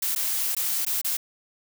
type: noise with dropouts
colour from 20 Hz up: blue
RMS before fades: -26 dBFS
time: 0.02-1.17 s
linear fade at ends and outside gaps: 5 ms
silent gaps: 0.15-0.159 / 0.55-0.566 / 0.851-0.865 / 1.015-1.045 s
effects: none

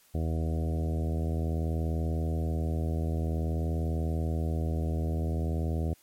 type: harmonic tone with a mistuned harmonic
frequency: 80.5 Hz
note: E2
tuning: 41 cents flat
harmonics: 1 / 2 / 3 / 4 / 5 / 6 / 7 / 8 / 9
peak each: -28 / -34 / -38 / -40 / -42 / -44 / -45 / -46 / -47 dBFS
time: 0.14-5.94 s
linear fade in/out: 10 ms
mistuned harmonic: 1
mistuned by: -15 cents
effects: white hiss -62 dBFS RMS until 6.02 s + MP3 64 kbps

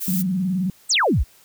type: noise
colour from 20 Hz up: violet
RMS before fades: -27 dBFS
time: 0-0.23 s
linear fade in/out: 20 ms
type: tone with vibrato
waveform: sine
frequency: 184.7 Hz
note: F#3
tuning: 3 cents flat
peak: -19 dBFS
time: 0.08-0.7 s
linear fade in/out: 2 ms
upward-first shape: square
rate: 19 Hz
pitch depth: 87 cents each way
type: exponential sweep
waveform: sine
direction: down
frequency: 8900 to 41.2 Hz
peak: -15 dBFS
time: 0.89-1.24 s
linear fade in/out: 20 ms
effects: white hiss -53 dBFS RMS until 1.44 s

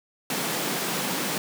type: high-pass noise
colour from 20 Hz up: pink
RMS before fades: -28 dBFS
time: 0.3-1.38 s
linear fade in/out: 2 ms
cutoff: 150 Hz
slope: 48 dB/octave
effects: none

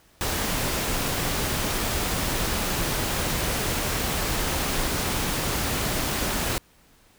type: noise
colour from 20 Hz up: pink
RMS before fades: -26 dBFS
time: 0.21-6.58 s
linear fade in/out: 0 ms
effects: pink hiss -58 dBFS RMS until 7.18 s

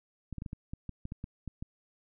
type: clicks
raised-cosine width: 5 ms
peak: -26 dBFS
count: 12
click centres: 0.327 / 0.383 / 0.421 / 0.462 / 0.531 / 0.735 / 0.893 / 1.054 / 1.121 / 1.241 / 1.477 / 1.625 s
effects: none

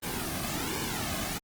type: noise with flanger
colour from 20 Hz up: pink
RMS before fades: -33 dBFS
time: 0.02-1.39 s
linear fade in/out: 20 ms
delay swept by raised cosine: 1.5 to 2.18 ms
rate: 1.3 Hz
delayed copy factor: -0.7
effects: Opus 24 kbps

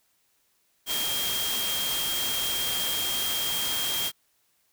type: tone in noise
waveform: sine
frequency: 3219 Hz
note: G7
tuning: 45 cents sharp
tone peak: -29 dBFS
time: 0.86-4.12 s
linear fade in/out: 50 ms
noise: white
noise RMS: -30 dBFS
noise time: 0.86-4.12 s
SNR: -2 dB
effects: white hiss -69 dBFS RMS until 4.72 s

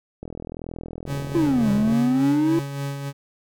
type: click train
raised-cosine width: 2 ms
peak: -20 dBFS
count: 71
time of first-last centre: 0.23-1.925 s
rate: 41.3 Hz
type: tone with tremolo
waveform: 40% pulse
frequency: 140 Hz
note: C#3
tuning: 18 cents sharp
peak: -24 dBFS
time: 1.06-3.13 s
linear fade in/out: 50 ms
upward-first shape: sine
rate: 3.5 Hz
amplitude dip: 45%
type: exponential two-way sweep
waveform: triangle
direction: down then up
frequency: 349.4 to 200.4 to 337.5 Hz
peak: -15 dBFS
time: 1.35-2.59 s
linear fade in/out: 0 ms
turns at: 1.71 s
effects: none

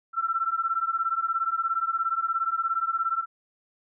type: beating tone pair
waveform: sine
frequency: 1335 / 1352 Hz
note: E6 / E6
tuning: +22 / +43 cents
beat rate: 17 Hz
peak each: -27 dBFS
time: 0.13-3.26 s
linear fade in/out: 50 ms
effects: none

